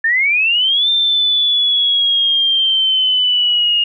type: linear two-way sweep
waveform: sine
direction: up then down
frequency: 1760 to 3591 to 2842 Hz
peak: -11 dBFS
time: 0.04-3.84 s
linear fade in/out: 5 ms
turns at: 0.89 s
effects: none